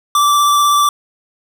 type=tone with vibrato; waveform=square; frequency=1167 Hz; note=D6; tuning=11 cents flat; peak=-10 dBFS; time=0.15-0.89 s; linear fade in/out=2 ms; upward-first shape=sine; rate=16 Hz; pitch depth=12 cents each way; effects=none